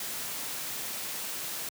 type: noise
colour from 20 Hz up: white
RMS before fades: -36 dBFS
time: 0-1.69 s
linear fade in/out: 2 ms
effects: high-pass 100 Hz 12 dB/octave